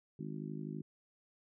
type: harmonic tone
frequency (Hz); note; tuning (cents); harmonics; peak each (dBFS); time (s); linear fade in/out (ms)
52; G#1; +3; 3 / 4 / 5 / 6 / 7; -43 / -45 / -47 / -49 / -50; 0.19-0.82; 5
effects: none